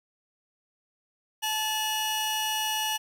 sawtooth tone pair together, 867.8 / 2903 Hz, A5 / F#7, -24 / -34 cents, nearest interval octave + major sixth, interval 2090 cents, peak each -26 dBFS, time 1.42-2.98 s, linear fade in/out 20 ms, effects none

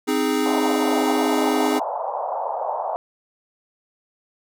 square chord, Ab major, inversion first, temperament equal, 261.6 / 311.1 / 415.3 Hz, C4 / Eb4 / Ab4, 0 / 0 / 0 cents, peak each -24 dBFS, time 0.07-1.8 s, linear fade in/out 20 ms
white band-pass noise, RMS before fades -26 dBFS, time 0.46-2.96 s, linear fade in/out 0 ms, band 550 to 950 Hz, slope 48 dB/octave
effects none

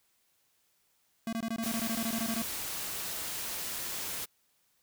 square tone bursts, 226.8 Hz, A#3, 47 cents flat, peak -32 dBFS, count 15, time 1.27-2.42 s, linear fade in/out 2 ms, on 58 ms, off 20 ms
white noise, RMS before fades -37 dBFS, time 1.62-4.26 s, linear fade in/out 20 ms
effects white hiss -72 dBFS RMS until 4.82 s

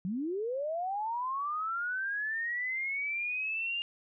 sine linear sweep, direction up, 171.1 to 2826 Hz, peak -31 dBFS, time 0.05-3.82 s, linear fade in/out 0 ms, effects none

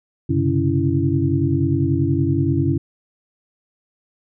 sine tone cluster, 94.7 / 131 / 141.4 / 281 / 332.5 Hz, F#2 / C3 / C#3 / C#4 / E4, +41 / +2 / +35 / +24 / +15 cents, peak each -22 dBFS, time 0.29-2.78 s, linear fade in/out 10 ms, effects none

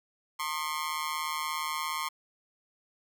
sawtooth tone with amplitude modulation, 1069 Hz, C6, 37 cents sharp, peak -23 dBFS, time 0.39-2.09 s, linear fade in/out 10 ms, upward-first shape sine, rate 157 Hz, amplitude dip 100%, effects none

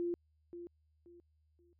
sine tone with echo, 346.6 Hz, F4, 13 cents flat, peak -33 dBFS, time 0-0.14 s, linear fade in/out 0 ms, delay 530 ms, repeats 3, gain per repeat -11 dB, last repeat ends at 1.73 s, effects added 77 Hz sine -70 dBFS peak until 1.79 s

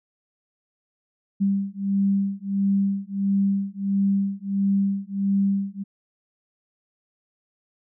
sine beating tone pair, 196.6 / 198.1 Hz, G3 / G3, +5 / +18 cents, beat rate 1.5 Hz, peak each -23 dBFS, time 1.4-5.84 s, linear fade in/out 20 ms, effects none

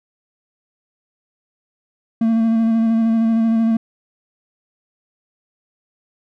triangle tone with vibrato, 226.1 Hz, A3, 47 cents sharp, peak -11 dBFS, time 2.21-3.77 s, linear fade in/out 5 ms, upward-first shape square, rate 13 Hz, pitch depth 17 cents each way, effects none

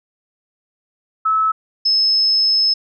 sine tone pair in turn, 1300 / 5200 Hz, E6 / E8, -24 / -24 cents, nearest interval 2 octaves, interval 2400 cents, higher second, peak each -13 / -12 dBFS, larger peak second, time 1.25-1.52 / 1.85-2.74 s, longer second, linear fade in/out 10 ms, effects none

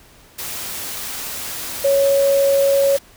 sine tone in noise, 554.4 Hz, C#5, in tune, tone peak -12 dBFS, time 1.84-2.97 s, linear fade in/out 10 ms, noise white, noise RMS -28 dBFS, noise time 0.38-2.99 s, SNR +13 dB, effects pink hiss -48 dBFS RMS until 3.16 s

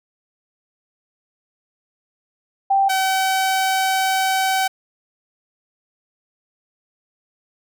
sine / sawtooth tone pair in turn, 784 / 763 Hz, G5 / G5, 0 / -47 cents, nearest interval unison, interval 47 cents, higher first, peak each -13 dBFS, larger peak neither, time 2.7-2.89 / 2.89-4.68 s, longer second, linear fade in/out 10 ms, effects none

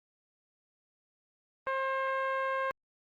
10% pulse tone with low-pass filter, 533 Hz, C5, 32 cents sharp, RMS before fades -32 dBFS, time 1.67-2.71 s, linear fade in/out 0 ms, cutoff 1300 Hz, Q 1.2, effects Opus 24 kbps

